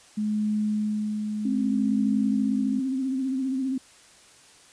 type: tone with tremolo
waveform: sine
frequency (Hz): 211.9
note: G#3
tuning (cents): +35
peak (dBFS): -22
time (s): 0.17-2.8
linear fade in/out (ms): 10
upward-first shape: sine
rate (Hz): 0.65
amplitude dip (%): 40
type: tone with vibrato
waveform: sine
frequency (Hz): 263.6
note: C4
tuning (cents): +13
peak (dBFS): -24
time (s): 1.45-3.78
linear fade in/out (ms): 5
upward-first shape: sine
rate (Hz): 15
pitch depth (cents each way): 51
effects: white hiss -53 dBFS RMS until 4.72 s + resampled to 22050 Hz